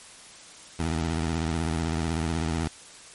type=tone with vibrato; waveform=15% pulse; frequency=81.3 Hz; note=E2; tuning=23 cents flat; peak=-19 dBFS; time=0.79-2.68 s; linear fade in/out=5 ms; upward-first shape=sine; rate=16 Hz; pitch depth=110 cents each way; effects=white hiss -47 dBFS RMS until 3.14 s + MP3 48 kbps